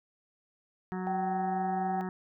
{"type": "harmonic tone", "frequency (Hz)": 185, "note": "F#3", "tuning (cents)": 0, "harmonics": [1, 2, 4, 5, 6, 7, 8, 9, 10], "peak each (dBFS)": [-34, -39, -43, -45, -52, -48, -55, -50, -52], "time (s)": [0.92, 2.09], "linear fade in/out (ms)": 0}
{"type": "tone", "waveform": "sine", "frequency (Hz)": 764, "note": "G5", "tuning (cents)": -45, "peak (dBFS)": -30, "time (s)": [1.07, 2.01], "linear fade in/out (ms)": 0}
{"effects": []}